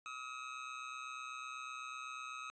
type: tone with amplitude modulation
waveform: 25% pulse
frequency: 1275 Hz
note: D#6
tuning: 42 cents sharp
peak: -37 dBFS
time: 0.06-2.5 s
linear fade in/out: 0 ms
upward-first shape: sine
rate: 128 Hz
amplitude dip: 65%
effects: resampled to 16000 Hz